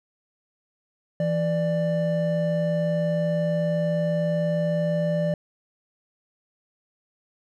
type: tone pair together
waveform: triangle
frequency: 166.1 / 591.9 Hz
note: E3 / D5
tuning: +13 / +13 cents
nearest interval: octave + minor seventh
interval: 2200 cents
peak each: -22 dBFS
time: 1.2-5.34 s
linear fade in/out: 2 ms
effects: none

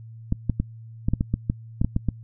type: clicks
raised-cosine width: 5 ms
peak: -9 dBFS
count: 12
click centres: 0.324 / 0.497 / 0.6 / 1.085 / 1.136 / 1.209 / 1.34 / 1.499 / 1.815 / 1.846 / 1.964 / 2.087 s
effects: noise-tail reverb RT60 0.1 s tail -24 dB re dry + added 113 Hz sine -39 dBFS peak until 2.23 s

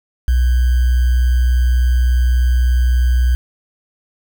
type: tone with sample-and-hold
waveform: sine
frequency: 61.74 Hz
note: B1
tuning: in tune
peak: -10 dBFS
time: 0.28-3.35 s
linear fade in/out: 0 ms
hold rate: 1575 Hz
effects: none

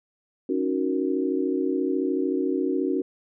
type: chord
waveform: sine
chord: D# minor seventh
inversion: third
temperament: equal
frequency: 277.2 / 311.1 / 370 / 466.2 Hz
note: C#4 / D#4 / F#4 / A#4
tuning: 0 / 0 / 0 / 0 cents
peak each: -26 / -29 / -26 / -32 dBFS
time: 0.49-3.02 s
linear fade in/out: 5 ms
effects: none

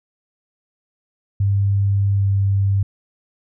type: tone with pitch glide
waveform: sine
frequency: 99.5 to 98.58 Hz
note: G2 to G2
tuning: +26 to +10 cents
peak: -14 dBFS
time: 1.4-2.83 s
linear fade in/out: 5 ms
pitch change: -16 cents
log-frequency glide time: 2.14-2.26 s
effects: none

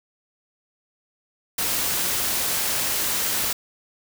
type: noise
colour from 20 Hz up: white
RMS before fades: -24 dBFS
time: 1.58-3.53 s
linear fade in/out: 5 ms
effects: none

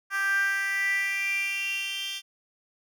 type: tone with high-pass filter sweep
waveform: 10% pulse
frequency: 393.7 Hz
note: G4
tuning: 8 cents sharp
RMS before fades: -28 dBFS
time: 0.1-2.22 s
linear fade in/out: 50 ms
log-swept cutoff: 1400 to 3400 Hz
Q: 8.5
effects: none

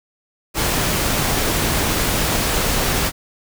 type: noise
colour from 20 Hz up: pink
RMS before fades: -19 dBFS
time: 0.54-3.12 s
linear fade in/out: 50 ms
effects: none

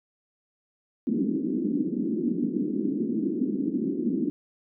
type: band-pass noise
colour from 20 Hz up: pink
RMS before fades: -27 dBFS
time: 1.07-4.3 s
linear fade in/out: 0 ms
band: 200 to 350 Hz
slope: 48 dB/octave
effects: none

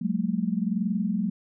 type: tone cluster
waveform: sine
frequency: 183 / 204.2 / 225.1 Hz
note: F#3 / G#3 / A3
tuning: -19 / -29 / +40 cents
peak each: -28 dBFS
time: 0.01-1.3 s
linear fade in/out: 10 ms
effects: none

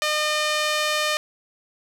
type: tone with band-pass filter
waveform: sawtooth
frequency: 607 Hz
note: D#5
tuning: 43 cents flat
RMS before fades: -23 dBFS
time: 0.02-1.17 s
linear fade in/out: 0 ms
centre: 3400 Hz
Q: 0.6
effects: none

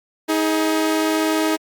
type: tone pair together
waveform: sawtooth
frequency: 316.5 / 417.6 Hz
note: D#4 / G#4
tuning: +30 / +10 cents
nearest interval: perfect fourth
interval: 480 cents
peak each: -14 / -20 dBFS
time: 0.28-1.57 s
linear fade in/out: 20 ms
effects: Opus 48 kbps

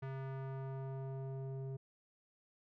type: tone with low-pass filter sweep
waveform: square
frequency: 134.1 Hz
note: C3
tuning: 43 cents sharp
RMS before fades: -43 dBFS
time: 0.02-1.77 s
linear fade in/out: 10 ms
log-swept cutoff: 1800 to 440 Hz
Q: 1.1
effects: none

